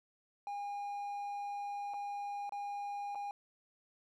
triangle tone with dropouts, 812 Hz, G#5, 39 cents flat, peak -36 dBFS, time 0.47-3.31 s, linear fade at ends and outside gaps 1 ms, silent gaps 1.937-1.941 / 2.494-2.522 / 3.149-3.155 s, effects none

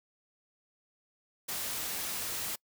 white noise, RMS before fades -36 dBFS, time 1.48-2.56 s, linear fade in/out 10 ms, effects noise-tail reverb RT60 0.1 s tail -26 dB re dry

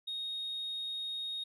triangle tone, 3729 Hz, A#7, in tune, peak -33 dBFS, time 0.07-1.44 s, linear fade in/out 10 ms, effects tanh soft clip ceiling -32 dBFS + resampled to 32000 Hz

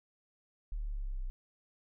sine exponential sweep, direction down, 38.64 to 30.82 Hz, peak -34 dBFS, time 0.72-1.3 s, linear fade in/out 0 ms, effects none

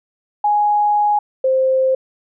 sine tone pair in turn, 832 / 524.1 Hz, G#5 / C5, +3 / +3 cents, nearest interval minor sixth, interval 800 cents, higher first, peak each -12 dBFS, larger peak neither, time 0.44-1.19 / 1.44-1.95 s, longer first, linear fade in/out 5 ms, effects none

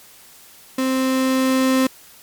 35% pulse tone with level ramp, 261.6 Hz, C4, in tune, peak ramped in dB -16 to -12 dBFS, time 0.78-1.87 s, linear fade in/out 5 ms, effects white hiss -46 dBFS RMS until 2.22 s + MP3 96 kbps

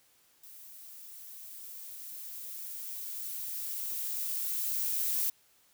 violet noise with level ramp, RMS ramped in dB -51 to -30 dBFS, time 0.43-5.3 s, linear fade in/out 5 ms, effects white hiss -66 dBFS RMS until 5.73 s

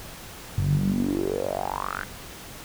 sawtooth tone with band-pass filter sweep, 47.52 Hz, F#1, 47 cents sharp, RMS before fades -26 dBFS, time 0.57-2.04 s, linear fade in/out 10 ms, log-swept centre 110 to 1600 Hz, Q 7.6, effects pink hiss -41 dBFS RMS until 2.64 s

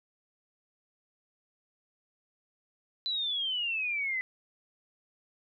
sine exponential sweep, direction down, 4030 to 2000 Hz, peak -29 dBFS, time 3.06-4.21 s, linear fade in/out 0 ms, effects none

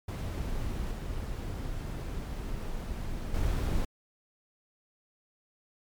brown noise with level steps, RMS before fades -33 / -35 / -29 dBFS, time 0.08-3.85 s, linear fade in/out 5 ms, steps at 0.91 / 3.34 s, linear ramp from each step 5 ms, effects MP3 96 kbps

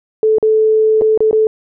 sine tone with dropouts, 436.2 Hz, A4, 15 cents flat, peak -8 dBFS, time 0.23-1.47 s, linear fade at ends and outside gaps 1 ms, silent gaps 0.384-0.427 / 1.012-1.019 / 1.176-1.205 / 1.311-1.329 s, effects none

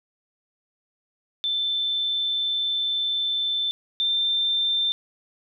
sine tone pair in turn, 3538 / 3575 Hz, A7 / A7, +9 / +27 cents, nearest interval unison, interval 18 cents, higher second, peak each -22 / -20 dBFS, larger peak second, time 1.44-3.71 / 4-4.92 s, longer first, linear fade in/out 0 ms, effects none

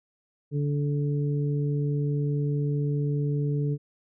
harmonic tone, 144.8 Hz, D3, 24 cents flat, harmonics 1 / 2 / 3, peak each -24 / -34 / -34 dBFS, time 0.51-3.78 s, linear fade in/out 50 ms, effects none

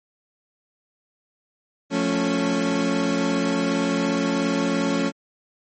30% pulse chord, F augmented, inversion none, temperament equal with one note detuned, 176.75 / 220 / 277.2 Hz, F3 / A3 / C#4, +21 / 0 / 0 cents, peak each -24 / -23 / -20 dBFS, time 1.9-5.12 s, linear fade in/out 50 ms, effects low-pass 11000 Hz 12 dB/octave + MP3 32 kbps

